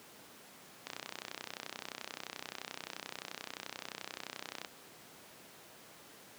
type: click train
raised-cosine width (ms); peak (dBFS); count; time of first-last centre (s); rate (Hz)
0.2; -22; 120; 0.87-4.648; 31.5
effects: pink hiss -55 dBFS RMS until 6.38 s + high-pass 200 Hz 12 dB/octave